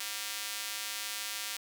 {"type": "tone with high-pass filter", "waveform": "square", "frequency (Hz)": 106.6, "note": "G#2", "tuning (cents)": 46, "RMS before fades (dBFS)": -38, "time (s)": [0, 1.57], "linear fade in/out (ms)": 5, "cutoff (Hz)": 2700, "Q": 0.6, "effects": []}